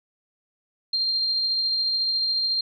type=tone with tremolo; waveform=sine; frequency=4186 Hz; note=C8; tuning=in tune; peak=-20 dBFS; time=0.93-2.61 s; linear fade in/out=5 ms; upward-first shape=triangle; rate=14 Hz; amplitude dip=25%; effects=none